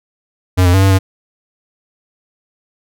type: tone with pitch steps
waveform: square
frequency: 91.8 / 88.6 / 95.9 / 97 / 95.3 Hz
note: F#2 / F2 / G2 / G2 / G2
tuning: -13 / +25 / -37 / -18 / -48 cents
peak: -8 dBFS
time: 0.57-0.99 s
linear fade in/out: 20 ms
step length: 84 ms
effects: none